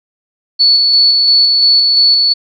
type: tone with tremolo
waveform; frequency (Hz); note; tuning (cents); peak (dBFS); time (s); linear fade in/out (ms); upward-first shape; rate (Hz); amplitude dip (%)
sine; 4435; C#8; 0; -5; 0.59-2.34; 20; square; 2.9; 25
effects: none